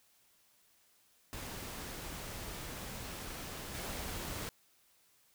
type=noise with level steps; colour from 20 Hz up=pink; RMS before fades=-44 / -41 dBFS; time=1.33-4.49 s; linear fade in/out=0 ms; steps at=3.74 s; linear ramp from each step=10 ms; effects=white hiss -69 dBFS RMS until 5.34 s